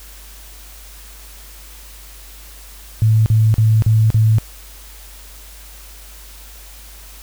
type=tone bursts; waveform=sine; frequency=110 Hz; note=A2; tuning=in tune; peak=-9 dBFS; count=5; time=3.02-4.384 s; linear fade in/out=0 ms; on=240 ms; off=41 ms; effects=added 50 Hz sine -38 dBFS peak until 7.22 s + white hiss -41 dBFS RMS until 7.22 s